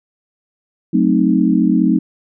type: chord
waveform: sine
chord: F# diminished seventh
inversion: none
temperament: equal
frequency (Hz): 185 / 220 / 261.6 / 311.1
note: F#3 / A3 / C4 / Eb4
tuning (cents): 0 / 0 / 0 / 0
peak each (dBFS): -16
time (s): 0.93-1.99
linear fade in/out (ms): 10
effects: none